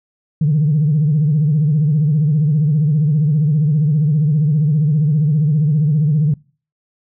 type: tone with vibrato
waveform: sine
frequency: 150.6 Hz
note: D3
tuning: 44 cents sharp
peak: -10 dBFS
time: 0.41-6.34 s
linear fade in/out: 5 ms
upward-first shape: sine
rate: 15 Hz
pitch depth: 120 cents each way
effects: noise-tail reverb RT60 0.4 s tail -24 dB re dry + tanh soft clip ceiling -7 dBFS